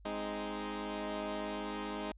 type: chord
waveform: 15% pulse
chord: Ab major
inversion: none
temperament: equal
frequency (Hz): 207.7 / 261.6 / 311.1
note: Ab3 / C4 / Eb4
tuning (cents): 0 / 0 / 0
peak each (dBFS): -34 / -39 / -34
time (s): 0.05-2.12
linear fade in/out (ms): 5
effects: added 50 Hz sine -54 dBFS peak until 2.17 s + resampled to 8000 Hz